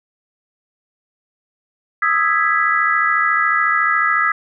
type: chord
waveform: sine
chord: E major seventh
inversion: third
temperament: equal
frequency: 1244.5 / 1318.5 / 1661.2 / 1975.5 Hz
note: D#6 / E6 / G#6 / B6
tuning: 0 / 0 / 0 / 0 cents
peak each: -19 dBFS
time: 2.02-4.32 s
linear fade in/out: 5 ms
effects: none